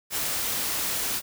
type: noise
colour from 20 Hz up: white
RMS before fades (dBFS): -28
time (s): 0.1-1.22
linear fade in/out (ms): 50
effects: none